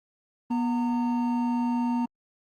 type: tone pair together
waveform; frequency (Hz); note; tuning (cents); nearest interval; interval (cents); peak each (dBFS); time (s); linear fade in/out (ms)
triangle; 242.8 / 916.7; B3 / A#5; -29 / -29; octave + major seventh; 2300; -22 / -30; 0.5-2.06; 10
effects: Opus 24 kbps